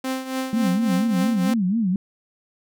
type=tone with tremolo; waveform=sawtooth; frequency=261.6 Hz; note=C4; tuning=in tune; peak=-18 dBFS; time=0.04-1.54 s; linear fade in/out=5 ms; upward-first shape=triangle; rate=3.6 Hz; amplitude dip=75%
type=tone with vibrato; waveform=sine; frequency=204.9 Hz; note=G#3; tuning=23 cents flat; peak=-18 dBFS; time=0.53-1.96 s; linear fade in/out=2 ms; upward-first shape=sine; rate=4.2 Hz; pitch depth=230 cents each way
effects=none